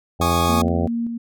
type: harmonic tone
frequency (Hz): 85.4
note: F2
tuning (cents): -38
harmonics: 1 / 2 / 3 / 4 / 5 / 6 / 7 / 8 / 9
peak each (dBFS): -22 / -25 / -27 / -28 / -29 / -30 / -30 / -31 / -32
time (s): 0.19-0.88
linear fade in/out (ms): 20
type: chord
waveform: 45% pulse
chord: Ab suspended fourth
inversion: none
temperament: equal with one note detuned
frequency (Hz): 830.6 / 1108.7 / 1226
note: Ab5 / Db6 / Eb6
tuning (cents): 0 / 0 / -26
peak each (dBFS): -24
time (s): 0.21-0.62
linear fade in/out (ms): 5
type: tone with tremolo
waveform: sine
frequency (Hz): 233.1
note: A#3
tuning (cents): 0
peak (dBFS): -20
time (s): 0.49-1.18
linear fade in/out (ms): 10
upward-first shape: square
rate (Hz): 2.6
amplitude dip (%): 40
effects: none

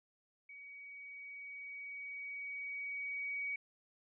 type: tone with level ramp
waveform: sine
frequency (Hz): 2259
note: C#7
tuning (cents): +32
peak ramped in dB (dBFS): -50 to -36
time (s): 0.49-3.56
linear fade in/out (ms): 5
effects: none

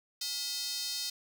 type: tone with high-pass filter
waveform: square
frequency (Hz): 284.4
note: C#4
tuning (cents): +45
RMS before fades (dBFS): -36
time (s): 0.21-1.1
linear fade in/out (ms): 5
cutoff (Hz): 4500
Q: 3.1
effects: none

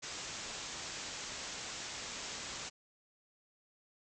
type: low-pass noise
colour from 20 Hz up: white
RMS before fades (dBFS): -44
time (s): 0.02-2.7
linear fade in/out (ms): 20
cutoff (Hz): 7700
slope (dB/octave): 96
effects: none

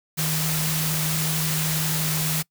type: tone in noise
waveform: sine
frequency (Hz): 156.7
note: D#3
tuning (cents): +13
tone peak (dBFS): -25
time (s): 0.17-2.43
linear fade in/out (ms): 20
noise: white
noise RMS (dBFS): -26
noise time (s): 0.17-2.43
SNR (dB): -2
effects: noise-tail reverb RT60 0.1 s tail -24 dB re dry

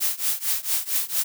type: noise with tremolo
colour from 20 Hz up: blue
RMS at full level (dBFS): -21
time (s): 0-1.24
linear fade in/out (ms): 20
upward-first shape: triangle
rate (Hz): 4.4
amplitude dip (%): 95
effects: none

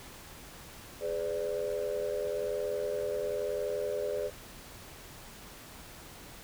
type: chord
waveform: sine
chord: G# diminished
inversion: none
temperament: equal with one note detuned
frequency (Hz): 415.3 / 506.3 / 587.3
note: G#4 / B4 / D5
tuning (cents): 0 / +43 / 0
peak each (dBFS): -34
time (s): 1-4.31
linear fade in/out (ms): 50
effects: tanh soft clip ceiling -24 dBFS + pink hiss -49 dBFS RMS until 6.43 s

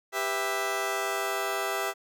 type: chord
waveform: 15% pulse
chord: E minor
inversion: first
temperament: just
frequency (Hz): 395.6 / 494.4 / 659.3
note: G4 / B4 / E5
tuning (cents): +16 / +2 / 0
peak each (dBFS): -25 / -30 / -25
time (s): 0.12-1.94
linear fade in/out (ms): 50
effects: none

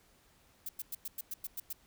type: noise bursts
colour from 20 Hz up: violet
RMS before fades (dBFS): -39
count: 9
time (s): 0.66-1.73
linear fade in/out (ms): 5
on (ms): 30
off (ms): 100
effects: pink hiss -66 dBFS RMS until 1.86 s

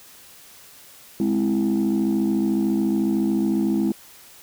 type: chord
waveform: sine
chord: Ab augmented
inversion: none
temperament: equal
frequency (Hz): 207.7 / 261.6 / 329.6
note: Ab3 / C4 / E4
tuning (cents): 0 / 0 / 0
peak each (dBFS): -20 / -23 / -21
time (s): 1.2-3.92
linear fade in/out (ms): 2
effects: tanh soft clip ceiling -14 dBFS + white hiss -47 dBFS RMS until 4.42 s

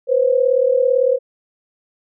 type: tone pair together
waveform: sine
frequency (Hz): 493.9 / 531.8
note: B4 / C5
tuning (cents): 0 / +28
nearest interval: minor second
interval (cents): 128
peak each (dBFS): -15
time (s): 0.07-1.19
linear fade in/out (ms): 50
effects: none

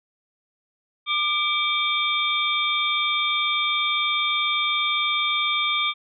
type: tone cluster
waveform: sine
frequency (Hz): 1198 / 2319 / 3254 / 3591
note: D6 / D7 / G#7 / A7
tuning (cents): +34 / -22 / -36 / +35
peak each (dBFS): -26 / -25 / -28 / -25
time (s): 1.06-5.94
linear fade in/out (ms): 50
effects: none

